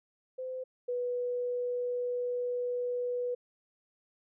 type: tone pair in turn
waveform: sine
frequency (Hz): 514 / 491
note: C5 / B4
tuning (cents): -31 / -10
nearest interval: minor second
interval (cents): 79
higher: first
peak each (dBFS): -35 / -30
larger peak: second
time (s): 0.38-0.64 / 0.88-3.35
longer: second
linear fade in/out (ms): 10
effects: none